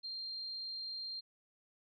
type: tone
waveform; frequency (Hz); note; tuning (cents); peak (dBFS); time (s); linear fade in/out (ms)
sine; 4186; C8; 0; -40; 0.03-1.21; 20
effects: none